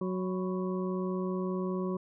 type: harmonic tone with a mistuned harmonic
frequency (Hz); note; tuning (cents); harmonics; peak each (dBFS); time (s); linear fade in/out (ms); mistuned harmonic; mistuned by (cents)
185; F#3; 0; 1 / 2 / 3 / 5 / 6; -32 / -34 / -42 / -45 / -44; 0.01-1.97; 5; 5; +120
effects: none